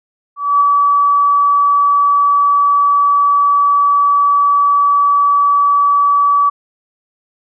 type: tone with ADSR envelope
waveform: sine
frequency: 1146 Hz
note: D6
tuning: 43 cents flat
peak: -6 dBFS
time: 0.36-6.5 s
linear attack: 250 ms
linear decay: 4 ms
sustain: -2 dB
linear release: 13 ms
effects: none